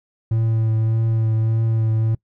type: tone with vibrato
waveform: triangle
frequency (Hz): 111.8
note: A2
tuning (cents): +28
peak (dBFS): -14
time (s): 0.31-2.15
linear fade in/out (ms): 5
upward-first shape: triangle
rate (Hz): 1.7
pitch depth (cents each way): 21
effects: noise-tail reverb RT60 0.1 s tail -24 dB re dry